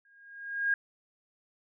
sine tone with exponential growth, 1627 Hz, G#6, 36 cents flat, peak -22 dBFS, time 0.05-0.74 s, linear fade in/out 2 ms, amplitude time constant 150 ms, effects none

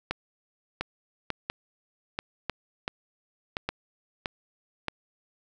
two click trains, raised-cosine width 0.3 ms, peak -12 / -13 dBFS, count 5 / 6, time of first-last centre 0.11-4.883 / 0.81-4.258 s, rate 0.838 / 1.45 Hz, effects none

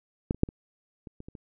clicks, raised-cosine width 3 ms, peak -12 / -28 / -7 / -27 / -29 / -29 / -29 / -30 dBFS, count 8, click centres 0.309 / 0.346 / 0.434 / 0.489 / 1.072 / 1.204 / 1.285 / 1.352 s, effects none

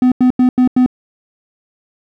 triangle tone bursts, 252.1 Hz, B3, 36 cents sharp, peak -5 dBFS, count 5, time 0.02-0.862 s, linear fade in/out 2 ms, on 98 ms, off 88 ms, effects none

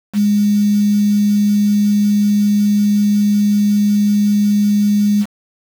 sine tone with quantisation, 206.1 Hz, G#3, 13 cents flat, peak -10 dBFS, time 0.13-5.26 s, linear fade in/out 50 ms, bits 5, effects none

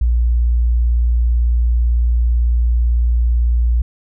sine tone, 59 Hz, A#1, 22 cents sharp, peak -11 dBFS, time 0.01-3.82 s, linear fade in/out 5 ms, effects none

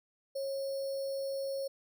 sine tone with sample-and-hold, 546 Hz, C#5, 26 cents flat, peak -33 dBFS, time 0.35-1.68 s, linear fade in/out 10 ms, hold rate 4900 Hz, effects none

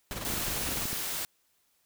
pink noise with tremolo, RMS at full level -35 dBFS, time 0.11-0.85 s, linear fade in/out 0 ms, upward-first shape sine, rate 20 Hz, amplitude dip 55%
white noise, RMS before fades -34 dBFS, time 0.25-1.25 s, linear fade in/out 0 ms
clicks, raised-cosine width 3 ms, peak -25 dBFS, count 7, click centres 0.302 / 0.338 / 0.379 / 0.484 / 0.69 / 0.855 / 0.93 s
effects white hiss -71 dBFS RMS until 1.85 s

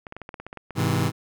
clicks, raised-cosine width 0.5 ms, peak -22 dBFS, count 11, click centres 0.068 / 0.124 / 0.166 / 0.217 / 0.291 / 0.342 / 0.4 / 0.466 / 0.529 / 0.573 / 0.707 s
sawtooth chord, Ab augmented, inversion none, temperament just, 103.83 / 129.78 / 162.23 Hz, Ab2 / C3 / E3, 0 / -14 / -27 cents, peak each -21 dBFS, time 0.75-1.12 s, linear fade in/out 50 ms
effects none

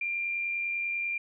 sine tone with amplitude modulation, 2385 Hz, D7, 26 cents sharp, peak -27 dBFS, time 0.01-1.18 s, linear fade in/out 5 ms, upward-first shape sine, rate 90.1 Hz, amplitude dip 35%, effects none

